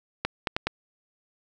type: clicks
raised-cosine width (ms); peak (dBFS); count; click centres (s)
0.3; -9; 4; 0.25 / 0.472 / 0.565 / 0.67
effects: none